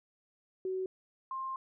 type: tone pair in turn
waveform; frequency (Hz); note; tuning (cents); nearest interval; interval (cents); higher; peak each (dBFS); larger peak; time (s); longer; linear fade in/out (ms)
sine; 375.1 / 1057.6; F#4 / C6; +24 / +18; octave + tritone; 1794; second; -32 / -35; first; 0.65-0.86 / 1.31-1.56; second; 2
effects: none